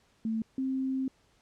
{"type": "tone pair in turn", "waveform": "sine", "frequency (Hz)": [222.7, 264], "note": ["A3", "C4"], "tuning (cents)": [21, 16], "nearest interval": "minor third", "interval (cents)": 295, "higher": "second", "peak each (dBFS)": -28, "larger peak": "neither", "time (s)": [[0.25, 0.42], [0.58, 1.08]], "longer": "second", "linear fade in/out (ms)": 2, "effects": ["pink hiss -67 dBFS RMS until 1.41 s", "low-pass 8000 Hz 12 dB/octave"]}